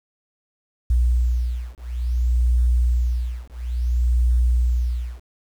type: beating tone pair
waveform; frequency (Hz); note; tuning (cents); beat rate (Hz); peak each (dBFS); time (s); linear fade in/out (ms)
sine; 60.2 / 60.78; B1 / B1; -44 / -27; 0.58; -20; 0.9-5.2; 5
effects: 8-bit